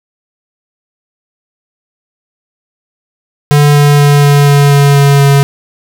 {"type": "tone with pitch steps", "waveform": "square", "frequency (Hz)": [146, 145.16, 144.32, 143.49, 142.67, 141.84, 141.03, 140.21], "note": ["D3", "D3", "D3", "D3", "D3", "C#3", "C#3", "C#3"], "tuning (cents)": [-10, -20, -30, -40, -50, 40, 30, 20], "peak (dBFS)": -4, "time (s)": [3.51, 5.43], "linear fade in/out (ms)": 0, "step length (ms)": 240, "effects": []}